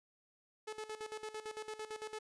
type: tone with tremolo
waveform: sawtooth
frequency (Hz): 431.7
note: A4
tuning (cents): -33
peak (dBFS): -37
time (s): 0.67-2.19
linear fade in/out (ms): 10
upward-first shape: square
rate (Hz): 8.9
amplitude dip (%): 75
effects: resampled to 24000 Hz